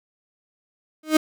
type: tone with exponential growth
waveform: 35% pulse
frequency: 311.1 Hz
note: D#4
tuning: in tune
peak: -8 dBFS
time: 1.03-1.17 s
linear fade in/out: 5 ms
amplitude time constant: 29 ms
effects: none